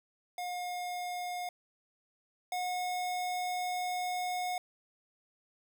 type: tone pair in turn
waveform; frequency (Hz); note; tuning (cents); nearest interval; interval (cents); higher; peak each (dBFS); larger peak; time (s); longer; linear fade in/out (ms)
square; 716 / 725.2; F5 / F#5; +43 / -35; unison; 22; second; -36 / -33; second; 0.38-1.49 / 2.52-4.58; second; 2
effects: none